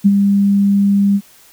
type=tone with ADSR envelope; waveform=sine; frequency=200 Hz; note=G3; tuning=35 cents sharp; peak=-4 dBFS; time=0.04-1.21 s; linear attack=21 ms; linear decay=43 ms; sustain=-5 dB; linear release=56 ms; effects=white hiss -46 dBFS RMS until 1.52 s